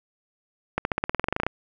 accelerating click train, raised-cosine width 0.5 ms, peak -8 dBFS, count 15, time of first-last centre 0.78-1.466 s, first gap 71 ms, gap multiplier 0.94, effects none

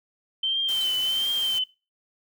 sine tone with vibrato, 3100 Hz, G7, 20 cents flat, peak -22 dBFS, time 0.43-1.64 s, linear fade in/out 5 ms, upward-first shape triangle, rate 1.4 Hz, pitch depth 57 cents each way
white noise, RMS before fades -38 dBFS, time 0.68-1.59 s, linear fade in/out 10 ms
30% pulse tone with exponential decay, 4000 Hz, B7, 21 cents sharp, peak -29 dBFS, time 0.81-0.9 s, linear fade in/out 1 ms, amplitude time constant 18 ms
effects noise-tail reverb RT60 0.3 s tail -21 dB re dry

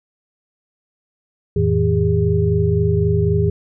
sine tone cluster, 86.3 / 110.2 / 161.2 / 405.4 Hz, F2 / A2 / E3 / G#4, -20 / +3 / -38 / -42 cents, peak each -19 dBFS, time 1.56-3.5 s, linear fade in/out 5 ms, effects none

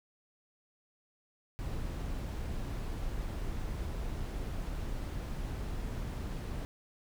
brown noise, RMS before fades -37 dBFS, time 1.59-6.65 s, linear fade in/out 0 ms, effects none

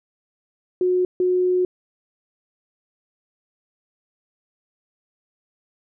sine tone bursts at uneven times, 364 Hz, F#4, 28 cents flat, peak -16 dBFS, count 2, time 0.81-1.05 / 1.2-1.65 s, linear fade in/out 2 ms, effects none

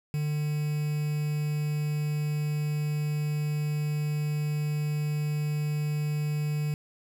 triangle tone with quantisation, 150 Hz, D3, 37 cents sharp, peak -24 dBFS, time 0.14-6.74 s, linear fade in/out 0 ms, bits 7, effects none

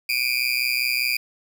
30% pulse tone with amplitude modulation, 2400 Hz, D7, 37 cents sharp, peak -14 dBFS, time 0.09-1.17 s, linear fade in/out 5 ms, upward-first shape sine, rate 125 Hz, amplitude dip 100%, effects none

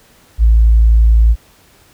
sine tone, 55.8 Hz, A1, 25 cents sharp, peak -4 dBFS, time 0.38-1.36 s, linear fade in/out 50 ms, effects tanh soft clip ceiling -1 dBFS + pink hiss -48 dBFS RMS until 1.93 s

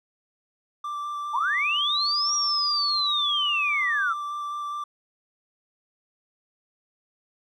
triangle tone with vibrato, 1174.7 Hz, D6, in tune, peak -27 dBFS, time 0.84-4.84 s, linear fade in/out 5 ms, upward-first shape square, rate 4.9 Hz, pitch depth 8 cents each way
sine linear two-way sweep, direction up then down, 841 to 5710 to 1278 Hz, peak -22 dBFS, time 1.33-4.14 s, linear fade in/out 20 ms, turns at 2.34 s
effects none

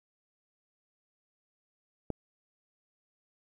click, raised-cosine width 2 ms, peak -19 dBFS, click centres 2.103 s, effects 10-bit

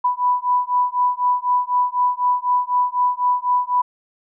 sine beating tone pair, 987.8 / 991.8 Hz, B5 / B5, 0 / +7 cents, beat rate 4 Hz, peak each -19 dBFS, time 0.04-3.82 s, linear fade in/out 10 ms, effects none

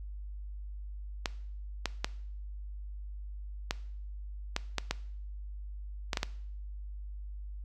clicks, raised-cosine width 0.2 ms, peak -12 dBFS, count 10, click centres 1.258 / 1.857 / 2.045 / 3.709 / 4.564 / 4.783 / 4.91 / 6.132 / 6.172 / 6.231 s, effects noise-tail reverb RT60 0.6 s tail -19 dB re dry + added 50 Hz sine -39 dBFS peak until 7.64 s

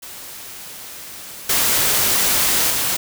white noise with level steps, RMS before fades -35 / -17 / -20 dBFS, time 0.02-2.97 s, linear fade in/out 10 ms, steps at 1.49 / 2.7 s, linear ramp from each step 5 ms, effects none

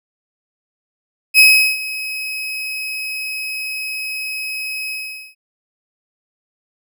35% pulse tone with ADSR envelope, 2547 Hz, D#7, 40 cents sharp, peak -3 dBFS, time 1.34-5.35 s, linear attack 49 ms, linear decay 380 ms, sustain -18 dB, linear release 440 ms, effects none

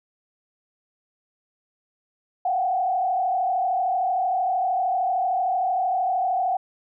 sine tone with frequency modulation, 740 Hz, F#5, in tune, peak -20 dBFS, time 2.45-6.57 s, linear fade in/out 5 ms, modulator 33.1 Hz, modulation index 1.1, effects none

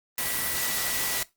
sine tone in noise, 1953 Hz, B6, 20 cents flat, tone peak -36 dBFS, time 0.18-1.23 s, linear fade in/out 2 ms, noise white, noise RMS -28 dBFS, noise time 0.18-1.23 s, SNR -11 dB, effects noise-tail reverb RT60 0.2 s tail -19 dB re dry + Opus 32 kbps

